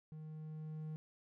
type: tone with level ramp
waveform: triangle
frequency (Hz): 155.56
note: D#3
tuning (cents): 0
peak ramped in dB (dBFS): -45 to -39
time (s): 0.12-0.96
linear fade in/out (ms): 0
effects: none